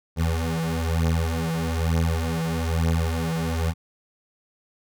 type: beating tone pair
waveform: 25% pulse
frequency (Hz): 81.5 / 82.6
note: E2 / E2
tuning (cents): -19 / +4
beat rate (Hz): 1.1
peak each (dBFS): -21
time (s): 0.16-3.74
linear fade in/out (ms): 50
effects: none